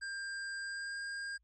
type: tone with pitch glide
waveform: square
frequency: 1596 to 1611.7 Hz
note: G6 to G6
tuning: +31 to +48 cents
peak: -39 dBFS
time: 0.01-1.38 s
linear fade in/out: 20 ms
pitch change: +17 cents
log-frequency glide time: 0.6-0.98 s
effects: added 56 Hz sine -70 dBFS peak until 1.43 s + MP3 32 kbps